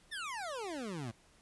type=exponential sweep; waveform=25% pulse; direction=down; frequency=1864.7 to 105.9 Hz; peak=-35 dBFS; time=0.11-1.12 s; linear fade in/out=20 ms; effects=pink hiss -65 dBFS RMS until 1.41 s + resampled to 24000 Hz